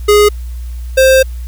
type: tone pair in turn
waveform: square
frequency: 415.3 / 526.4 Hz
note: G#4 / C5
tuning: 0 / +10 cents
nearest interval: major third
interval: 410 cents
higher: second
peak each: -5 dBFS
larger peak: neither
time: 0.08-0.29 / 0.97-1.23 s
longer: second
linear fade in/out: 10 ms
effects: added 60 Hz sine -20 dBFS peak until 1.47 s + white hiss -44 dBFS RMS until 1.47 s